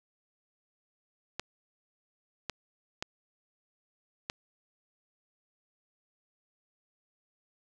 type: clicks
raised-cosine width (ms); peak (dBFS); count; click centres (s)
0.2; -16; 4; 1.396 / 2.497 / 3.025 / 4.299
effects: none